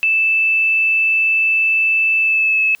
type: tone with pitch glide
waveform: sine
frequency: 2637 to 2599 Hz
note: E7 to E7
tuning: 0 to -25 cents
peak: -12 dBFS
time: 0.03-2.75 s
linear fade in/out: 0 ms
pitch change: -25 cents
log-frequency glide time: 2.2-2.61 s
effects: white hiss -53 dBFS RMS until 2.8 s